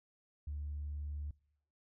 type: tone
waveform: sine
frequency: 73.42 Hz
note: D2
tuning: in tune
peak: -37 dBFS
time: 0.47-1.31 s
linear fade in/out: 5 ms
effects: noise-tail reverb RT60 0.7 s tail -25 dB re dry + tanh soft clip ceiling -34 dBFS